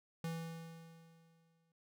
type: tone with exponential decay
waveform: square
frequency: 164.81 Hz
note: E3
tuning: in tune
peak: -38 dBFS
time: 0.24-1.72 s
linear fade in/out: 2 ms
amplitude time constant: 320 ms
effects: none